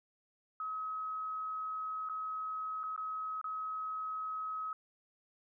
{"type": "tone with dropouts", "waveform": "sine", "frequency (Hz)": 1276, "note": "D#6", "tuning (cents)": 43, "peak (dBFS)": -36, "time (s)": [0.6, 4.73], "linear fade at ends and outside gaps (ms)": 2, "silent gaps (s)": [[2.089, 2.096], [2.833, 2.837], [2.963, 2.977], [3.414, 3.442]], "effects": []}